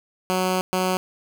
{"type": "tone bursts at uneven times", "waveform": "10% pulse", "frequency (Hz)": 185, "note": "F#3", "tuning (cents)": 0, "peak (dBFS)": -12, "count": 2, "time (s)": [[0.3, 0.61], [0.73, 0.97]], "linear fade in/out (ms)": 0, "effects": []}